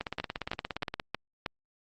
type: two click trains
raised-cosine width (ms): 0.3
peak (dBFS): -15 / -17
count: 5 / 18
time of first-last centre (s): 0.2-1.462 / 0.01-0.998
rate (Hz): 3.17 / 17.2
effects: Opus 32 kbps